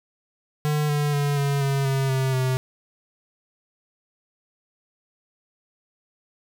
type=tone with pitch steps; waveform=square; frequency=150 / 146.91 / 143.89 / 140.93 / 138.03 / 135.19 / 132.41 / 129.68 Hz; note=D3 / D3 / D3 / C#3 / C#3 / C#3 / C3 / C3; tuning=+37 / +1 / -35 / +29 / -7 / -43 / +21 / -15 cents; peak=-21 dBFS; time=0.65-2.57 s; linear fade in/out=0 ms; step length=240 ms; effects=none